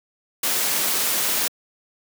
white noise, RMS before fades -22 dBFS, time 0.43-1.48 s, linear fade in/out 5 ms, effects high-pass 200 Hz 12 dB/octave

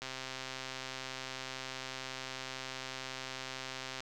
click train, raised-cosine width 0.2 ms, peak -23 dBFS, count 523, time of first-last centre 0.02-4.005 s, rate 131 Hz, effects none

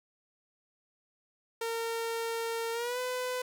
sawtooth tone with pitch glide, 458.4 to 502.8 Hz, A#4 to B4, -29 to +31 cents, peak -28 dBFS, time 1.61-3.42 s, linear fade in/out 5 ms, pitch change +160 cents, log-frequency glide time 2.72-2.99 s, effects none

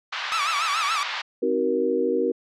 pink band-pass noise, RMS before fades -30 dBFS, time 0.12-1.22 s, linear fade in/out 10 ms, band 950 to 4400 Hz, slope 24 dB/octave
sawtooth tone with vibrato, 1229 Hz, D#6, 22 cents flat, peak -19 dBFS, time 0.32-1.03 s, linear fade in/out 0 ms, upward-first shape sine, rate 7 Hz, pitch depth 150 cents each way
sine chord, C half-diminished seventh, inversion none, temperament just, 261.6 / 314 / 376.7 / 470.9 Hz, C4 / Eb4 / Gb4 / Bb4, 0 / +16 / +31 / +18 cents, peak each -28 / -29 / -25 / -23 dBFS, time 1.42-2.32 s, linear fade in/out 10 ms
effects low-pass 7000 Hz 12 dB/octave

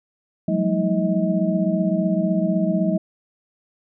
sine tone cluster, 175.9 / 191.7 / 219.5 / 318.8 / 633 Hz, F3 / G3 / A3 / D#4 / D#5, +13 / -38 / -4 / +42 / +30 cents, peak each -24 / -21 / -26 / -26 / -25 dBFS, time 0.48-2.98 s, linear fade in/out 5 ms, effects none

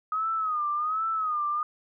sine tone with vibrato, 1252 Hz, D#6, 10 cents sharp, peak -25 dBFS, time 0.12-1.63 s, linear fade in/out 2 ms, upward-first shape sine, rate 1.3 Hz, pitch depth 100 cents each way, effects none

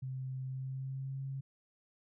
sine tone with pitch glide, 130.81 to 135.34 Hz, C3 to C#3, 0 to -41 cents, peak -37 dBFS, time 0.02-1.41 s, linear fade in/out 10 ms, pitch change +59 cents, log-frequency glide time 0.45-1.22 s, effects none

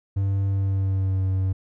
triangle tone with pitch glide, 98 to 94.77 Hz, G2 to F#2, 0 to +42 cents, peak -18 dBFS, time 0.16-1.53 s, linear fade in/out 10 ms, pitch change -58 cents, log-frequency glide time 0.49-1.24 s, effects none

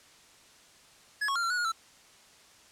square tone with pitch steps, 1691 / 1102 / 1393 / 1362 / 1466 / 1433 / 1331 Hz, G#6 / C#6 / F6 / F6 / F#6 / F6 / E6, +31 / -11 / -5 / -44 / -16 / +44 / +16 cents, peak -28 dBFS, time 1.21-1.721 s, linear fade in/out 10 ms, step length 73 ms, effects white hiss -57 dBFS RMS until 2.71 s + low-pass 8000 Hz 12 dB/octave

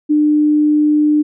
sine tone, 300 Hz, D4, 37 cents sharp, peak -9 dBFS, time 0.09-1.23 s, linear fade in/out 20 ms, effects none

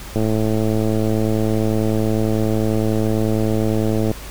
click train, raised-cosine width 2 ms, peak -7 dBFS, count 432, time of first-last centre 0.16-4.114 s, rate 109 Hz, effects added 50 Hz sine -34 dBFS peak until 4.3 s + pink hiss -36 dBFS RMS until 4.3 s

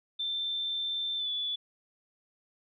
sine tone with pitch glide, 3558 to 3451 Hz, A7 to A7, +19 to -34 cents, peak -30 dBFS, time 0.19-1.56 s, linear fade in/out 10 ms, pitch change -53 cents, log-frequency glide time 1.17-1.29 s, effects none

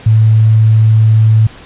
sine tone, 110 Hz, A2, in tune, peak -4 dBFS, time 0.06-1.47 s, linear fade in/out 5 ms, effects pink hiss -35 dBFS RMS until 1.65 s + resampled to 8000 Hz

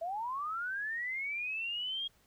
sine linear sweep, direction up, 643 to 3280 Hz, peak -34 dBFS, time 0.01-2.08 s, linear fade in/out 10 ms, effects pink hiss -68 dBFS RMS until 2.26 s

